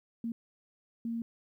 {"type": "tone bursts at uneven times", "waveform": "sine", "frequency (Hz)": 231, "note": "A#3", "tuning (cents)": -16, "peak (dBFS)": -32, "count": 2, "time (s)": [[0.24, 0.32], [1.05, 1.22]], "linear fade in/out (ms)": 2, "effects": ["12-bit"]}